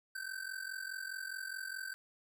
square ring-modulated tone, 1546 Hz, G6, 24 cents flat, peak -38 dBFS, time 0.15-1.94 s, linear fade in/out 0 ms, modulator 22.4 Hz, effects none

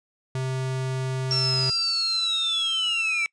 square tone, 130.81 Hz, C3, in tune, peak -26 dBFS, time 0.35-1.7 s, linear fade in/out 2 ms
sine linear sweep, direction down, 5500 to 2272 Hz, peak -22 dBFS, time 1.31-3.26 s, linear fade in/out 0 ms
10% pulse tone with pitch glide, 1345 to 1326.5 Hz, E6 to E6, +34 to +10 cents, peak -25 dBFS, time 1.32-3.26 s, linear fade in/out 0 ms, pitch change -24 cents, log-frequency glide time 1.81-2.67 s
effects noise-tail reverb RT60 0.1 s tail -24 dB re dry + resampled to 22050 Hz

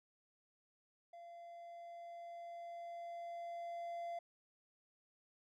triangle tone with level ramp, 686 Hz, F5, 31 cents flat, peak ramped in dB -50 to -39 dBFS, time 1.13-4.19 s, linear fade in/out 5 ms, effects none

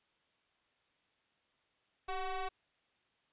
30% pulse ring-modulated tone, 377.6 Hz, F#4, 35 cents sharp, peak -30 dBFS, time 2.08-2.49 s, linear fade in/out 10 ms, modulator 366 Hz, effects white hiss -75 dBFS RMS until 3.32 s + resampled to 8000 Hz

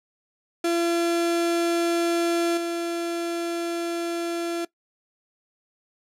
35% pulse tone with level steps, 340 Hz, F4, 46 cents flat, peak -19 / -24 dBFS, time 0.64-4.65 s, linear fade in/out 5 ms, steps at 2.57 s, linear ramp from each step 5 ms, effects noise-tail reverb RT60 0.1 s tail -20 dB re dry + low-pass 12000 Hz 12 dB/octave

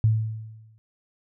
sine tone with exponential decay, 110 Hz, A2, in tune, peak -14 dBFS, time 0.04-0.78 s, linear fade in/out 0 ms, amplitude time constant 160 ms, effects none

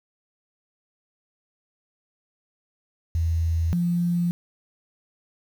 sine tone pair in turn, 82.41 / 173.61 Hz, E2 / F3, 0 / -10 cents, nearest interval octave + minor second, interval 1290 cents, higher second, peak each -20 dBFS, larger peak neither, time 3.15-3.73 / 3.73-4.31 s, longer neither, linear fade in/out 0 ms, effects 8-bit

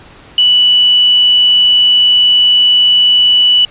sine tone with quantisation, 2960 Hz, F#7, in tune, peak -5 dBFS, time 0.38-3.65 s, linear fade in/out 2 ms, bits 5, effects pink hiss -38 dBFS RMS until 3.7 s + resampled to 8000 Hz

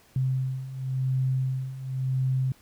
sine beating tone pair, 130.2 / 131.13 Hz, C3 / C3, -8 / +4 cents, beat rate 0.93 Hz, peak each -30 / -26 dBFS, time 0.16-2.52 s, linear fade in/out 2 ms, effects pink hiss -58 dBFS RMS until 2.61 s

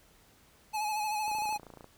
square tone with vibrato, 850 Hz, G#5, 40 cents sharp, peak -31 dBFS, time 0.73-1.58 s, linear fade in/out 20 ms, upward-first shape sine, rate 13 Hz, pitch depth 39 cents each way
click train, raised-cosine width 1 ms, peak -34 dBFS, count 17, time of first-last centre 1.28-1.843 s, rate 28.4 Hz
effects pink hiss -62 dBFS RMS until 1.97 s

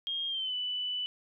sine tone with pitch glide, 3234 to 2983 Hz, G#7 to F#7, -47 to +13 cents, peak -31 dBFS, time 0.07-1.06 s, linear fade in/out 0 ms, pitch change -140 cents, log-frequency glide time 0.28-0.54 s, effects none

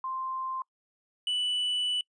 sine / triangle tone pair in turn, 1046.5 / 2970 Hz, C6 / F#7, 0 / +6 cents, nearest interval octave + tritone, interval 1806 cents, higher second, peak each -31 / -25 dBFS, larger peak second, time 0.04-0.62 / 1.27-2.01 s, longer second, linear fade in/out 2 ms, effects noise-tail reverb RT60 0.1 s tail -26 dB re dry + resampled to 22050 Hz

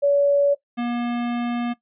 sine / square tone pair in turn, 568 / 239.4 Hz, C#5 / A#3, +42 / +46 cents, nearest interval octave + minor third, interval 1496 cents, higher first, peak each -14 / -23 dBFS, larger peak first, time 0.02-0.55 / 0.77-1.74 s, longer second, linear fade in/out 20 ms, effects noise-tail reverb RT60 0.1 s tail -17 dB re dry + resampled to 8000 Hz

